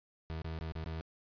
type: tone with dropouts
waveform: 30% pulse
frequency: 80.4 Hz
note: E2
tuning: 43 cents flat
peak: -35 dBFS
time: 0.3-1.01 s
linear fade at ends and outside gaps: 0 ms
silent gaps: 0.419-0.445 / 0.589-0.611 / 0.721-0.753 / 0.842-0.861 s
effects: resampled to 11025 Hz